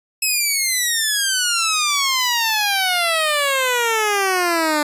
10% pulse exponential sweep, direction down, 2600 to 293.7 Hz, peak -8 dBFS, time 0.22-4.83 s, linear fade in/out 5 ms, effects resampled to 32000 Hz

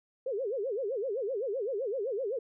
sine tone with vibrato, 464.8 Hz, A#4, 5 cents flat, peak -30 dBFS, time 0.26-2.39 s, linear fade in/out 5 ms, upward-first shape sine, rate 7.8 Hz, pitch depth 300 cents each way, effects none

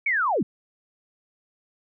sine linear sweep, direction down, 2306 to 146.83 Hz, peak -20 dBFS, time 0.06-0.43 s, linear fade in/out 5 ms, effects none

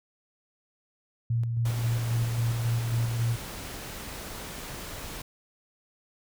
sine tone with tremolo, 116.6 Hz, A#2, 1 cent sharp, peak -23 dBFS, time 1.3-3.36 s, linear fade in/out 5 ms, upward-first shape square, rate 3.7 Hz, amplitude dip 35%
pink noise, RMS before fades -39 dBFS, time 1.65-5.22 s, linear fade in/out 5 ms
effects none

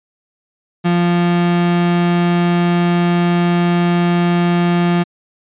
35% pulse tone, 174 Hz, F3, 6 cents flat, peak -10 dBFS, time 0.84-5.04 s, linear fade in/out 20 ms, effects resampled to 8000 Hz

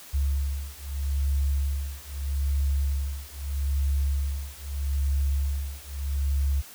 sine beating tone pair, 69.3 / 70.09 Hz, C#2 / C#2, 0 / +20 cents, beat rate 0.79 Hz, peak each -27 dBFS, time 0.13-6.62 s, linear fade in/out 20 ms, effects white hiss -46 dBFS RMS until 6.74 s

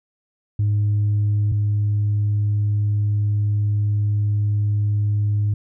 sine tone pair in turn, 103.83 / 103.83 Hz, G#2 / G#2, 0 / 0 cents, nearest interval unison, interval 0 cents, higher neither, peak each -14 / -15 dBFS, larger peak first, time 0.59-1.52 / 1.52-5.54 s, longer second, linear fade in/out 5 ms, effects tanh soft clip ceiling -14 dBFS

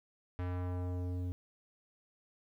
square tone with low-pass filter sweep, 89.9 Hz, F#2, 49 cents flat, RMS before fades -37 dBFS, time 0.39-1.32 s, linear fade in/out 0 ms, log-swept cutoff 2100 to 310 Hz, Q 0.87, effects 11-bit

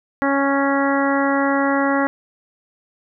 harmonic tone, 277.2 Hz, C#4, in tune, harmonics 1 / 2 / 3 / 4 / 5 / 6 / 7, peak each -19 / -22 / -24 / -25 / -26 / -27 / -27 dBFS, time 0.22-2.07 s, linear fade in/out 0 ms, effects none

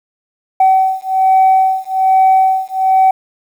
sine beating tone pair, 760 / 761.2 Hz, F#5 / F#5, +46 / +49 cents, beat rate 1.2 Hz, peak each -10 dBFS, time 0.6-3.11 s, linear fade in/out 5 ms, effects tanh soft clip ceiling -3 dBFS + 7-bit

